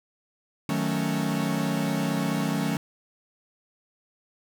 45% pulse chord, D# half-diminished seventh, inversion none, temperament equal, 155.56 / 185 / 220 / 277.2 Hz, D#3 / F#3 / A3 / C#4, 0 / 0 / 0 / 0 cents, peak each -30 dBFS, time 0.69-2.77 s, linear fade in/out 2 ms, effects none

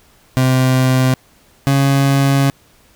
30% pulse tone pair in turn, 129.5 / 137.96 Hz, C3 / C#3, -17 / -8 cents, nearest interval minor second, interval 109 cents, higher second, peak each -8 dBFS, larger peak neither, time 0.37-1.14 / 1.67-2.5 s, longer second, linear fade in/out 0 ms, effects pink hiss -51 dBFS RMS until 2.95 s

